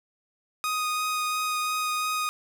sawtooth tone with vibrato, 1244.5 Hz, D#6, in tune, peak -22 dBFS, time 0.64-2.29 s, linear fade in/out 0 ms, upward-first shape sine, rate 2.9 Hz, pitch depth 9 cents each way, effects none

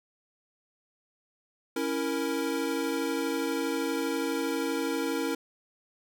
square chord, A# diminished, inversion first, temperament equal, 277.2 / 329.6 / 466.2 Hz, C#4 / E4 / A#4, 0 / 0 / 0 cents, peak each -33 dBFS, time 1.76-5.35 s, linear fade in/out 5 ms, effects none

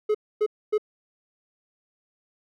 triangle tone bursts, 424.9 Hz, G#4, 40 cents sharp, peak -17 dBFS, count 3, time 0.09-0.781 s, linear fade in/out 10 ms, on 57 ms, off 260 ms, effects none

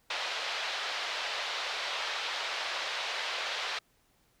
white band-pass noise, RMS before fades -35 dBFS, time 0.1-3.79 s, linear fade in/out 5 ms, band 520 to 4200 Hz, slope 24 dB/octave, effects pink hiss -69 dBFS RMS until 4.4 s

